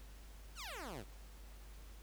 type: exponential sweep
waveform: 10% pulse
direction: down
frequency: 1638 to 82.41 Hz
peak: -37 dBFS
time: 0.55-1.05 s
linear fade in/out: 50 ms
effects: added 50 Hz sine -52 dBFS peak until 2.02 s + pink hiss -62 dBFS RMS until 2.02 s